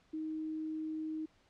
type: tone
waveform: sine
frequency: 313.7 Hz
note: D#4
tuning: 14 cents sharp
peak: -36 dBFS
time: 0.13-1.26 s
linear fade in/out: 10 ms
effects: pink hiss -69 dBFS RMS until 1.49 s + low-pass 5000 Hz 12 dB/octave